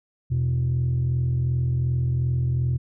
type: tone pair together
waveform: sine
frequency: 82.7 / 125.4 Hz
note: E2 / B2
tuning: +6 / +27 cents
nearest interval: perfect fifth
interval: 721 cents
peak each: -25 / -19 dBFS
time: 0.3-2.78 s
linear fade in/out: 20 ms
effects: tanh soft clip ceiling -17 dBFS